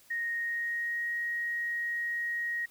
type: tone with pitch glide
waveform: sine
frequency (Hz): 1864.7 to 1884.2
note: A#6 to A#6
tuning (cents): 0 to +18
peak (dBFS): -30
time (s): 0.1-2.66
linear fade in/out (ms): 10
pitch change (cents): +18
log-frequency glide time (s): 0.37-1.11
effects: white hiss -60 dBFS RMS until 2.7 s